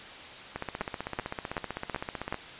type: two click trains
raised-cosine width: 0.5 ms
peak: -18 / -15 dBFS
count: 29 / 5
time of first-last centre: 0.56-2.343 / 0.81-2.325 s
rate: 15.7 / 2.64 Hz
effects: white hiss -44 dBFS RMS until 2.59 s + resampled to 8000 Hz